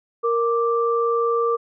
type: tone pair together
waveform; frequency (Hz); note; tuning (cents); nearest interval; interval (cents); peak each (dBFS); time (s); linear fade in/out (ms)
sine; 465.9 / 1174.7; A#4 / D6; -1 / 0; octave + major third; 1601; -19 / -22; 0.23-1.57; 20
effects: none